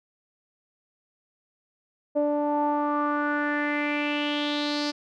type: tone with low-pass filter sweep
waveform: sawtooth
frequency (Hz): 293.7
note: D4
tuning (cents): 0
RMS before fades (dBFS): -26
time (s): 2.15-4.92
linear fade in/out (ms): 20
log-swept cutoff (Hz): 620 to 4900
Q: 4.9
effects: none

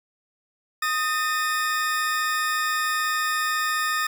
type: tone pair together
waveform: 40% pulse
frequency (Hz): 1244.5 / 1809.7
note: D#6 / A6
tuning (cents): 0 / +48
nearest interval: tritone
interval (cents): 648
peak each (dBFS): -24 / -25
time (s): 0.82-4.07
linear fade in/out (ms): 5
effects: none

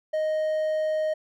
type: tone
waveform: triangle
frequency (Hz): 622.3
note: D#5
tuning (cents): 0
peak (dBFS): -21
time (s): 0.13-1.14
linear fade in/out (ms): 10
effects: none

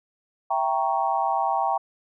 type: chord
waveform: sine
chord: E diminished seventh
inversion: none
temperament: equal with one note detuned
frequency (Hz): 663.8 / 784 / 932.3 / 1108.7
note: E5 / G5 / Bb5 / Db6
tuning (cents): +12 / 0 / 0 / 0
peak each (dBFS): -29 / -24 / -26 / -29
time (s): 0.5-1.78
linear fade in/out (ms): 10
effects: none

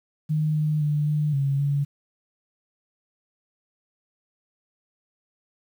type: tone with pitch steps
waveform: sine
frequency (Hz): 153.9 / 152.6 / 148.7 / 150.3 / 138.5 / 142.2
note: D#3 / D#3 / D3 / D3 / C#3 / C#3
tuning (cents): -19 / -33 / +22 / +40 / -1 / +45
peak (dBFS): -20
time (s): 0.29-1.85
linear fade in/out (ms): 20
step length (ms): 260
effects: 9-bit

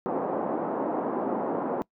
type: band-pass noise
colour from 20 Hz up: pink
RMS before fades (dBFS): -29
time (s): 0.06-1.82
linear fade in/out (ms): 0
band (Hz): 240 to 960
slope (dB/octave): 24
effects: noise-tail reverb RT60 0.1 s tail -23 dB re dry

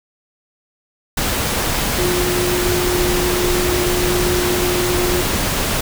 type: tone in noise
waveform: sine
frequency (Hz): 357.5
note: F4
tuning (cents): +41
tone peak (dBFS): -18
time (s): 1.98-5.22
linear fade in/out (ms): 5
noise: pink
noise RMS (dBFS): -19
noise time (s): 1.17-5.81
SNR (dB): -2
effects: none

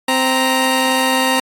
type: tone pair together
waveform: 15% pulse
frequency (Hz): 260.5 / 932.3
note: C4 / A#5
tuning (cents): -7 / 0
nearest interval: octave + minor seventh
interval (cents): 2207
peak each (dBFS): -10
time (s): 0.08-1.4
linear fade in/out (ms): 5
effects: AAC 48 kbps

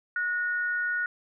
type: tone pair together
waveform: sine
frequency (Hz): 1457 / 1835.7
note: F#6 / A#6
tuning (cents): -27 / -27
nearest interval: major third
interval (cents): 400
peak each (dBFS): -26 / -35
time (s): 0.16-1.06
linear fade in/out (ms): 2
effects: none

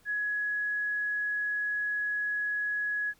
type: tone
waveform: sine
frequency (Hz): 1679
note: G#6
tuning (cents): +18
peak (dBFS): -28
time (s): 0.05-3.14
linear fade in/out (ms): 50
effects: pink hiss -64 dBFS RMS until 3.19 s

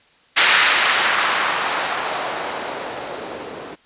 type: noise with low-pass filter sweep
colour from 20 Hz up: violet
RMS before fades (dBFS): -20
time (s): 0.36-3.76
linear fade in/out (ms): 20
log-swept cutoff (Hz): 2000 to 370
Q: 1.1
effects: white hiss -54 dBFS RMS until 3.85 s + resampled to 8000 Hz

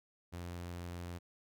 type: tone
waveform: sawtooth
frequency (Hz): 87.31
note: F2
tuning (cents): 0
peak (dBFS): -38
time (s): 0.32-1.19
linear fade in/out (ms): 20
effects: none

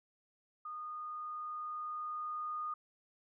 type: tone with level ramp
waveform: sine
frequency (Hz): 1228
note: D#6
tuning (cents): -23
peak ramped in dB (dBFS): -41 to -36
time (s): 0.65-2.74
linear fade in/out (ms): 5
effects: none

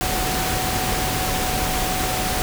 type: tone in noise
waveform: sine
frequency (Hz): 744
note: F#5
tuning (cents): +9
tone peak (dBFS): -27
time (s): 0.01-2.42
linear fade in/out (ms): 0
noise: pink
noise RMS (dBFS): -23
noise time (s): 0.01-2.42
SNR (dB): -7
effects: none

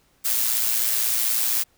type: noise with amplitude modulation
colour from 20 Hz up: blue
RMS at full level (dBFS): -20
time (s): 0.24-1.64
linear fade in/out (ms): 20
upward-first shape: sine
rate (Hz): 116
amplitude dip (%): 50
effects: pink hiss -62 dBFS RMS until 1.77 s

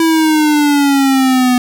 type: exponential sweep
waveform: square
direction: down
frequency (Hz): 329.6 to 246.9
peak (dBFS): -9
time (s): 0-1.58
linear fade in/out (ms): 2
effects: 7-bit

